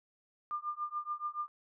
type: tone with tremolo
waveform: sine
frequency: 1200 Hz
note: D6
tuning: 37 cents sharp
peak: -31 dBFS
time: 0.51-1.48 s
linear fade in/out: 0 ms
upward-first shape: triangle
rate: 7 Hz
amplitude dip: 100%
effects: none